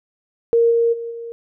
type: tone with level steps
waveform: sine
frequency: 465.1 Hz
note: A#4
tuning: 4 cents flat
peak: -11 / -13 / -25 / -28 dBFS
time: 0.53-1.32 s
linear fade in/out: 0 ms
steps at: 0.7 / 0.92 / 1.1 s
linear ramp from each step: 20 ms
effects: none